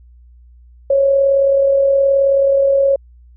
sine tone with amplitude modulation, 550 Hz, C#5, 14 cents flat, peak -8 dBFS, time 0.9-2.96 s, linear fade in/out 5 ms, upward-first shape sine, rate 38.9 Hz, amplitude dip 35%, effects added 60 Hz sine -41 dBFS peak until 3.36 s

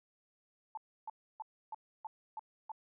sine tone bursts, 876 Hz, A5, 8 cents flat, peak -39 dBFS, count 7, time 0.75-2.718 s, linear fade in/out 2 ms, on 24 ms, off 300 ms, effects none

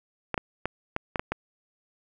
clicks, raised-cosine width 0.5 ms, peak -12 dBFS, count 7, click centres 0.343 / 0.378 / 0.656 / 0.964 / 1.158 / 1.195 / 1.32 s, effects none

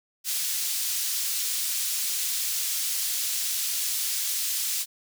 pink high-pass noise, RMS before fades -28 dBFS, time 0.24-4.86 s, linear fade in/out 50 ms, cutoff 4700 Hz, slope 12 dB/octave, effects none

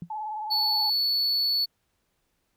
sine tone with exponential decay, 170 Hz, F3, 46 cents flat, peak -29 dBFS, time 0.02-0.1 s, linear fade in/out 2 ms, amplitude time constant 17 ms
sine tone with vibrato, 857 Hz, A5, 46 cents flat, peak -30 dBFS, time 0.1-0.9 s, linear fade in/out 5 ms, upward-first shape sine, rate 19 Hz, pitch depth 45 cents each way
triangle tone, 4435 Hz, C#8, in tune, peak -21 dBFS, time 0.5-1.66 s, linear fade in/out 20 ms
effects pink hiss -74 dBFS RMS until 2.56 s

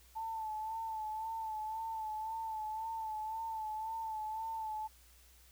sine tone with vibrato, 880 Hz, A5, in tune, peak -37 dBFS, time 0.15-4.88 s, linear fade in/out 20 ms, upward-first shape sine, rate 1.9 Hz, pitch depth 40 cents each way, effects added 60 Hz sine -62 dBFS peak until 5.51 s + white hiss -64 dBFS RMS until 5.51 s

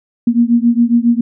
sine beating tone pair, 233.1 / 240.4 Hz, A#3 / B3, 0 / -46 cents, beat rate 7.3 Hz, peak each -11 / -12 dBFS, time 0.27-1.21 s, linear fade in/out 5 ms, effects none

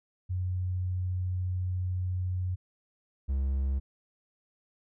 sine / triangle tone pair in turn, 91.4 / 67.63 Hz, F#2 / C#2, -21 / -42 cents, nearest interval perfect fourth, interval 521 cents, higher first, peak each -28 / -24 dBFS, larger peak second, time 0.29-2.56 / 3.28-3.8 s, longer first, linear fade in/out 20 ms, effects none

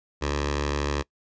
10% pulse tone with notch filter, 72.6 Hz, D2, 19 cents flat, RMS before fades -27 dBFS, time 0.21-1.03 s, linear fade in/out 20 ms, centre 190 Hz, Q 0.86, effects noise-tail reverb RT60 0.1 s tail -23 dB re dry + resampled to 16000 Hz

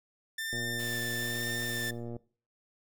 sawtooth tone with vibrato, 1785 Hz, A6, 24 cents sharp, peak -30 dBFS, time 0.38-1.91 s, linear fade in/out 5 ms, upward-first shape sine, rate 1.1 Hz, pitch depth 13 cents each way
click train, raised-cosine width 2 ms, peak -28 dBFS, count 194, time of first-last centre 0.53-2.166 s, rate 118 Hz
white noise, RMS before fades -44 dBFS, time 0.78-1.91 s, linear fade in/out 20 ms
effects noise-tail reverb RT60 0.4 s tail -20 dB re dry

